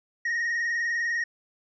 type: tone with vibrato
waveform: triangle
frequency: 1864.7 Hz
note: A#6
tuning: in tune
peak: -23 dBFS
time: 0.25-1.24 s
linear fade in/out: 5 ms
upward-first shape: sine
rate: 20 Hz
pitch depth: 44 cents each way
effects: resampled to 16000 Hz